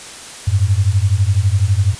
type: beating tone pair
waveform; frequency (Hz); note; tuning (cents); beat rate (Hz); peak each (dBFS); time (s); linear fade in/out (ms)
sine; 92.5 / 104.5; F#2 / G#2; 0 / +11; 12; -14; 0.47-1.95; 10
effects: white hiss -33 dBFS RMS until 1.99 s + resampled to 22050 Hz